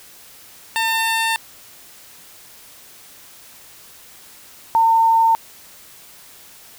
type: tone pair in turn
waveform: 15% pulse / sine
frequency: 901 / 906.1 Hz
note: A5 / A#5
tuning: +41 / -49 cents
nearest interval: unison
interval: 10 cents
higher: second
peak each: -11 dBFS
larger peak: neither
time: 0.76-1.36 / 4.75-5.35 s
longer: neither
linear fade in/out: 0 ms
effects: white hiss -44 dBFS RMS until 6.78 s